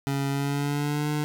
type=tone with pitch glide; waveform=25% pulse; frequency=138.7 to 149.52 Hz; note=C#3 to D3; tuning=+1 to +31 cents; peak=-21 dBFS; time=0.07-1.24 s; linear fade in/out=0 ms; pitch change=+130 cents; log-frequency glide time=0.29-1.1 s; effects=none